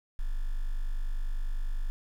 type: tone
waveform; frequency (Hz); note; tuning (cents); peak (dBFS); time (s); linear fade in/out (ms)
sine; 25; G0; +35; -27; 0.19-1.9; 0
effects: 9-bit